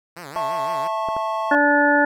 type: tone with vibrato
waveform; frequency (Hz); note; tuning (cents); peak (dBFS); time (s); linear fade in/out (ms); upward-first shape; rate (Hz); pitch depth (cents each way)
5% pulse; 155.56; D#3; 0; -23; 0.16-0.88; 10; sine; 5.9; 240
type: chord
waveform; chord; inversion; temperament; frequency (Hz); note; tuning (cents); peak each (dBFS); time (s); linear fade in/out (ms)
triangle; A major; second; equal with one note detuned; 659.3 / 880 / 1091.6; E5 / A5 / C#6; 0 / 0 / -27; -24; 0.36-1.55; 0
type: clicks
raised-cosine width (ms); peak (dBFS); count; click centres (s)
1; -17; 2; 1.087 / 1.166
type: harmonic tone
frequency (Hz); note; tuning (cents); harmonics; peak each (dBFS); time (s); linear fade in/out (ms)
290.3; D4; -20; 1 / 2 / 3 / 5 / 6; -20 / -20 / -20 / -20 / -20; 1.51-2.05; 5
effects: none